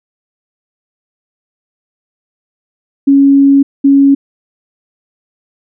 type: tone bursts at uneven times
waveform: sine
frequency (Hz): 277.2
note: C#4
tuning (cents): 0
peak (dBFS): -3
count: 2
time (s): 3.07-3.63 / 3.84-4.15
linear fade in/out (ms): 10
effects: none